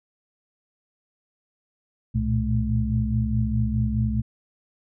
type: tone cluster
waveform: sine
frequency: 65.5 / 114.2 / 119 / 215.3 Hz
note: C2 / A#2 / A#2 / A3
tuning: +2 / -35 / +36 / -37 cents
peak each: -26 dBFS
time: 2.14-4.22 s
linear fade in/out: 20 ms
effects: none